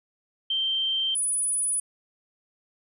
sine tone pair in turn, 3136 / 9890 Hz, G7 / D#9, 0 / -12 cents, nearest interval octave + minor sixth, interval 1988 cents, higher second, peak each -23 dBFS, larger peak neither, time 0.5-1.15 / 1.15-1.8 s, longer neither, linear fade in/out 5 ms, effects none

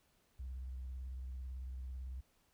sine tone with vibrato, 64.2 Hz, C2, 32 cents flat, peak -40 dBFS, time 0.39-2.21 s, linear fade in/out 10 ms, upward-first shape sine, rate 18 Hz, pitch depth 80 cents each way, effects tanh soft clip ceiling -39 dBFS + pink hiss -74 dBFS RMS until 2.53 s

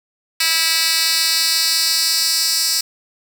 10% pulse tone with high-pass filter sweep, 325.8 Hz, E4, 20 cents flat, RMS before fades -17 dBFS, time 0.4-2.81 s, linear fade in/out 5 ms, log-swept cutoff 3200 to 5400 Hz, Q 1.8, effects none

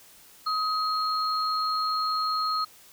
sine tone pair together, 1265 / 4255 Hz, D#6 / C8, +28 / +28 cents, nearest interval octave + major sixth, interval 2100 cents, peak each -25 / -31 dBFS, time 0.46-2.65 s, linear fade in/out 10 ms, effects white hiss -53 dBFS RMS until 2.92 s

